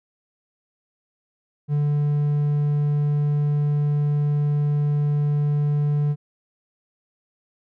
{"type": "tone with hard clipping", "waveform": "triangle", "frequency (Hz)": 146.6, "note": "D3", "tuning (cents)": -3, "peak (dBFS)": -19, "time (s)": [1.68, 6.16], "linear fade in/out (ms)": 50, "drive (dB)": 6, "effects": []}